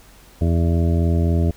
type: harmonic tone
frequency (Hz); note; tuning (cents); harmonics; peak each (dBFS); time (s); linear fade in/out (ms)
83.8; E2; +29; 1 / 2 / 3 / 4 / 5 / 7 / 8; -16 / -22 / -26 / -28 / -30 / -33 / -34; 0.41-1.51; 5
effects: added 46 Hz sine -49 dBFS peak until 1.56 s + pink hiss -49 dBFS RMS until 1.56 s